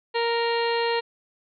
harmonic tone, 466.2 Hz, A#4, in tune, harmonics 1 / 2 / 3 / 4 / 5 / 6 / 7 / 8 / 9, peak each -24 / -27 / -38 / -32 / -37 / -34 / -40 / -42 / -34 dBFS, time 0.14-1.01 s, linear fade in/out 20 ms, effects none

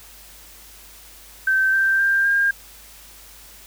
sine tone with pitch steps, 1549 / 1568.8 / 1588.9 / 1609.2 Hz, G6 / G6 / G6 / G6, -21 / +1 / +23 / +45 cents, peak -15 dBFS, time 1.47-2.51 s, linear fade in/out 5 ms, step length 260 ms, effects added 50 Hz sine -50 dBFS peak until 3.66 s + white hiss -45 dBFS RMS until 3.66 s

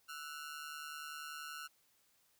sawtooth ring-modulated tone, 1400 Hz, F6, 4 cents sharp, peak -38 dBFS, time 0.08-1.68 s, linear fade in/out 20 ms, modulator 75.2 Hz, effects white hiss -73 dBFS RMS until 2.39 s

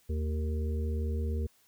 harmonic tone with a mistuned harmonic, 77.5 Hz, D#2, 6 cents flat, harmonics 1 / 3 / 5 / 6, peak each -29 / -40 / -43 / -43 dBFS, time 0.09-1.47 s, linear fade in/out 10 ms, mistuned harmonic 3, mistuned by -45 cents, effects white hiss -66 dBFS RMS until 1.67 s

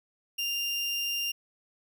30% pulse tone, 2794 Hz, F7, in tune, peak -26 dBFS, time 0.38-1.32 s, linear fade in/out 10 ms, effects none

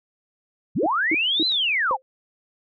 sine linear two-way sweep, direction up then down, 89.8 to 4121 to 718 Hz, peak -19 dBFS, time 0.75-1.97 s, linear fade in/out 20 ms, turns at 1.47 s
sine tone bursts, 319.6 Hz, D#4, 47 cents sharp, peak -20 dBFS, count 3, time 0.83-1.429 s, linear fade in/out 2 ms, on 33 ms, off 250 ms
click, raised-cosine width 0.2 ms, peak -24 dBFS, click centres 1.521 s
sine tone with exponential decay, 523.3 Hz, C5, in tune, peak -21 dBFS, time 1.91-2.02 s, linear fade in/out 0 ms, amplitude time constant 23 ms
effects none

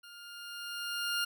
20% pulse tone with level ramp, 1409 Hz, F6, 15 cents sharp, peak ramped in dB -45 to -24 dBFS, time 0.03-1.25 s, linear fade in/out 10 ms, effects none

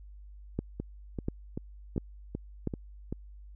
two click trains, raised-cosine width 3 ms, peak -17 / -21 dBFS, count 4 / 7, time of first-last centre 0.59-2.673 / 0.8-3.126 s, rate 1.44 / 2.58 Hz, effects added 50 Hz sine -46 dBFS peak until 3.55 s

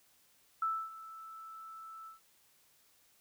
sine tone with ADSR envelope, 1318.5 Hz, E6, in tune, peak -29 dBFS, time 0.62-2.2 s, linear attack 4 ms, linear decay 270 ms, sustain -17 dB, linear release 130 ms, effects white hiss -68 dBFS RMS until 3.2 s

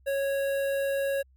square tone with notch filter, 552 Hz, C#5, 7 cents flat, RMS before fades -28 dBFS, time 0.06-1.23 s, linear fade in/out 20 ms, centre 5600 Hz, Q 0.62, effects added 65 Hz sine -57 dBFS peak until 1.36 s

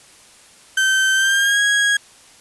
35% pulse tone with pitch glide, 1548 to 1649.5 Hz, G6 to G#6, -22 to -12 cents, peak -12 dBFS, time 0.77-1.97 s, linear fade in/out 5 ms, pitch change +110 cents, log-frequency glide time 1.14-1.6 s, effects white hiss -47 dBFS RMS until 2.4 s + resampled to 24000 Hz

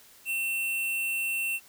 square tone, 2700 Hz, E7, 41 cents sharp, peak -28 dBFS, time 0.25-1.6 s, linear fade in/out 50 ms, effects white hiss -55 dBFS RMS until 1.68 s

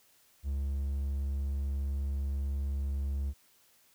triangle tone, 69.3 Hz, C#2, in tune, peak -28 dBFS, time 0.43-3.34 s, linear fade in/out 50 ms, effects white hiss -65 dBFS RMS until 3.94 s

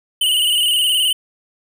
square tone with vibrato, 2960 Hz, F#7, in tune, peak -14 dBFS, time 0.21-1.13 s, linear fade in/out 5 ms, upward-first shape square, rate 19 Hz, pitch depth 51 cents each way, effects none

